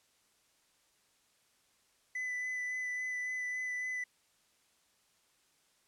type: tone with vibrato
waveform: triangle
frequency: 2000 Hz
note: B6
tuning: 21 cents sharp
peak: -33 dBFS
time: 2.15-4.04 s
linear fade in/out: 5 ms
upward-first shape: sine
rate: 3.6 Hz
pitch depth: 12 cents each way
effects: white hiss -71 dBFS RMS until 5.87 s + low-pass 10000 Hz 12 dB/octave